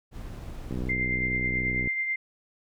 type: noise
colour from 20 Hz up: brown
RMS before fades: -38 dBFS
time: 0.11-0.94 s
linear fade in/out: 50 ms
type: click train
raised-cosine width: 3 ms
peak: -20 dBFS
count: 74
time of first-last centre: 0.71-1.874 s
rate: 62.7 Hz
type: tone with tremolo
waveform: sine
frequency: 2093 Hz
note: C7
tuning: in tune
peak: -24 dBFS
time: 0.89-2.16 s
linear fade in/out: 5 ms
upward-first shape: triangle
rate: 9.2 Hz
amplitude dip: 45%
effects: none